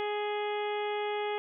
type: harmonic tone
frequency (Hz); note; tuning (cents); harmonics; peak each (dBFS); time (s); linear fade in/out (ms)
416.5; G#4; +5; 1 / 2 / 3 / 4 / 5 / 6 / 7 / 8; -32 / -35 / -44 / -46 / -42 / -46 / -48 / -46; 0-1.38; 0
effects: none